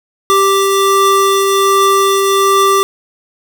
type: tone pair together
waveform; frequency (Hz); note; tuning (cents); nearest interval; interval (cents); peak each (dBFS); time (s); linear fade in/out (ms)
square; 392 / 1174.7; G4 / D6; 0 / 0; octave + perfect fifth; 1900; -12; 0.3-2.83; 0
effects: none